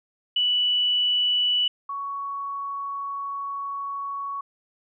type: tone pair in turn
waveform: sine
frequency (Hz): 2960 / 1116.8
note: F#7 / C#6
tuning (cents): 0 / +13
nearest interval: octave + perfect fourth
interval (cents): 1687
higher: first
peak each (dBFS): -19 / -28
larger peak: first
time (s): 0.36-1.68 / 1.89-4.41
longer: second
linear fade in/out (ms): 5
effects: none